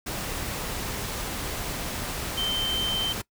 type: tone in noise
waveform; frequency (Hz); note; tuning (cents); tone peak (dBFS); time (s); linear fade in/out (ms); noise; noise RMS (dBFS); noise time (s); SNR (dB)
sine; 3109; G7; -15; -25; 2.37-3.13; 10; pink; -32; 0.06-3.22; +4
effects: noise-tail reverb RT60 0.1 s tail -21 dB re dry